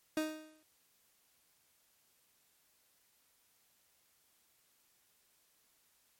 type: tone with exponential decay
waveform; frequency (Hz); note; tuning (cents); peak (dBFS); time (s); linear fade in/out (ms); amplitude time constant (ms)
30% pulse; 311.1; D#4; 0; -27; 0.17-0.63; 2; 100
effects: white hiss -72 dBFS RMS until 6.19 s + MP3 64 kbps